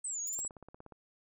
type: linear two-way sweep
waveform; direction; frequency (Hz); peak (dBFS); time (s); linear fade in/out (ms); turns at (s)
sine; down then up; 8372 to 6570 to 7870; -35; 0.04-0.48; 5; 0.21
type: noise bursts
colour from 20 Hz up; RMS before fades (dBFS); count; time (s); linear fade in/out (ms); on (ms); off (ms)
violet; -45; 3; 0.27-0.405; 2; 23; 33
type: click train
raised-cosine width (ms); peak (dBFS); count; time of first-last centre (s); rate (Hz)
1; -36; 10; 0.39-0.923; 16.9
effects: none